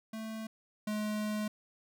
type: tone pair in turn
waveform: square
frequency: 220.7 / 212 Hz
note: A3 / G#3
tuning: +5 / +36 cents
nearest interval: minor second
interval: 69 cents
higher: first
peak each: -39 / -33 dBFS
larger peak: second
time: 0.13-0.47 / 0.87-1.48 s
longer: second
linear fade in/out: 5 ms
effects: none